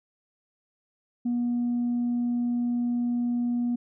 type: tone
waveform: sine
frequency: 241 Hz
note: B3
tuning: 42 cents flat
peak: -22 dBFS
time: 1.25-3.76 s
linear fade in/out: 10 ms
effects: tanh soft clip ceiling -21 dBFS